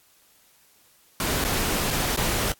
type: noise with dropouts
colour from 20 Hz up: pink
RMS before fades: -25 dBFS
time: 1.2-2.52 s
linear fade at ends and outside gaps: 1 ms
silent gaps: 1.44-1.448 / 1.905-1.909 / 2.162-2.173 s
effects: white hiss -59 dBFS RMS until 2.59 s + AAC 64 kbps